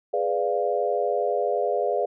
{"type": "chord", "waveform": "sine", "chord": "G# diminished seventh", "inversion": "none", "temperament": "equal with one note detuned", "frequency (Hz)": [415.3, 495.6, 587.3, 698.5], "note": ["G#4", "B4", "D5", "F5"], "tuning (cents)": [0, 6, 0, 0], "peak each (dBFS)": -27, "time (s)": [0.13, 2.06], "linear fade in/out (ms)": 10, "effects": []}